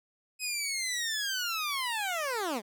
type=linear sweep; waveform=15% pulse; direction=down; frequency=2541 to 189.7 Hz; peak=-24 dBFS; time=0.39-2.62 s; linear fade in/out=50 ms; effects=none